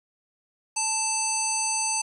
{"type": "harmonic tone with a mistuned harmonic", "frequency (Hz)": 880, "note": "A5", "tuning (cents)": 0, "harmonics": [1, 3, 5, 7, 9, 10], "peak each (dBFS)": [-30, -33, -34, -28, -33, -31], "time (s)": [0.76, 2.02], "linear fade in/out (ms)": 10, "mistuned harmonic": 5, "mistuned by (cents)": 82, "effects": ["9-bit"]}